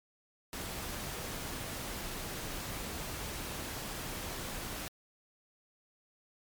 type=noise; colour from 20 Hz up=pink; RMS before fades=-40 dBFS; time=0.53-4.88 s; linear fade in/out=0 ms; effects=MP3 96 kbps